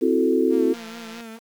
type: chord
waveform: sine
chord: F# half-diminished seventh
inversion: second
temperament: equal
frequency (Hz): 261.6 / 329.6 / 370 / 440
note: C4 / E4 / F#4 / A4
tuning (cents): 0 / 0 / 0 / 0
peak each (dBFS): -22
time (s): 0.01-0.74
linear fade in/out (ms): 20
type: tone with vibrato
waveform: sawtooth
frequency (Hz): 227.8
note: A#3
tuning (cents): -40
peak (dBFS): -32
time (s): 0.49-1.4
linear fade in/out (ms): 50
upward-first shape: sine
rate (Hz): 4.6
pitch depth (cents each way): 48
type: click train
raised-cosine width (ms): 0.2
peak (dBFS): -24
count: 81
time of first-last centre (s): 0.74-1.208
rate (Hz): 171
effects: 8-bit